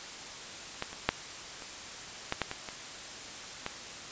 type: clicks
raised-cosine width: 0.3 ms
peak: -16 / -25 / -7 / -28 / -13 / -12 / -19 / -22 / -17 dBFS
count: 9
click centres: 0.824 / 0.93 / 1.09 / 1.622 / 2.324 / 2.417 / 2.514 / 2.688 / 3.664 s
effects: white hiss -43 dBFS RMS until 4.11 s + resampled to 16000 Hz